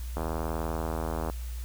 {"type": "click train", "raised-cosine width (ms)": 1, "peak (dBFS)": -18, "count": 92, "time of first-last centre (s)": [0.17, 1.299], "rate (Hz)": 80.6, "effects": ["added 60 Hz sine -33 dBFS peak until 1.64 s", "white hiss -50 dBFS RMS until 1.64 s"]}